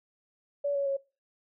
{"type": "tone with pitch steps", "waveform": "sine", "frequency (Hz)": [571, 560, 550], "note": ["D5", "C#5", "C#5"], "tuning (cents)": [-49, 18, -14], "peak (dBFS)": -26, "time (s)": [0.64, 0.97], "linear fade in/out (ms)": 10, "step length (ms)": 110, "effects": ["noise-tail reverb RT60 0.3 s tail -22 dB re dry"]}